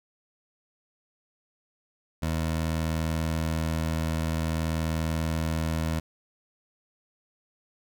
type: tone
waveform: 20% pulse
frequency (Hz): 80.5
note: E2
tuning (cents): -41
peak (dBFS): -21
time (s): 2.22-6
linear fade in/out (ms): 10
effects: none